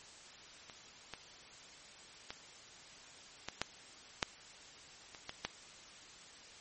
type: clicks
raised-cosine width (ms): 0.2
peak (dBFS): -30 / -25 / -25 / -21 / -15 / -12 / -30 / -23 / -17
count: 9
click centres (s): 0.698 / 1.137 / 2.305 / 3.486 / 3.616 / 4.228 / 5.148 / 5.294 / 5.45
effects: white hiss -55 dBFS RMS until 6.6 s + MP3 32 kbps